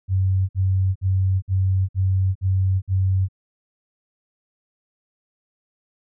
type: tone bursts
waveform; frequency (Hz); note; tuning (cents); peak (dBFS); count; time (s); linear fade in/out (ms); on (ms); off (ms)
sine; 94.8; F#2; +43; -16; 7; 0.08-3.286; 50; 410; 56
effects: none